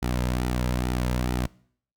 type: tone with flanger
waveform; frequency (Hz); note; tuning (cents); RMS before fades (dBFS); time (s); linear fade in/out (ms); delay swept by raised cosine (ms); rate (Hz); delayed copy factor
sawtooth; 61.74; B1; 0; -26; 0.02-1.47; 10; 1.8 to 2.73; 2.3; -0.5
effects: noise-tail reverb RT60 0.6 s tail -23 dB re dry